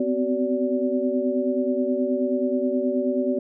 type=tone cluster; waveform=sine; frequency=249.8 / 259.2 / 379 / 577 Hz; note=B3 / C4 / F#4 / D5; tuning=+20 / -16 / +42 / -31 cents; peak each=-26 dBFS; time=0-3.39 s; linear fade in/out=5 ms; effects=none